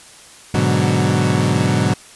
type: chord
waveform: 30% pulse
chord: G# half-diminished seventh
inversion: none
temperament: equal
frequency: 103.83 / 123.47 / 146.83 / 185 Hz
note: G#2 / B2 / D3 / F#3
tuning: 0 / 0 / 0 / 0 cents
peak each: -17 dBFS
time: 0.54-1.94 s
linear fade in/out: 5 ms
effects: white hiss -42 dBFS RMS until 2.15 s + resampled to 24000 Hz